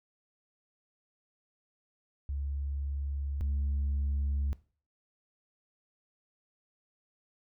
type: tone pair in turn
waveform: sine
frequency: 70.2 / 70.2 Hz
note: C#2 / C#2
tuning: +22 / +22 cents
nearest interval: unison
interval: 0 cents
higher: neither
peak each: -31 / -26 dBFS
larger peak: second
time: 2.29-3.41 / 3.41-4.53 s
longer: neither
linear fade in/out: 0 ms
effects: noise-tail reverb RT60 0.4 s tail -20 dB re dry + tanh soft clip ceiling -26 dBFS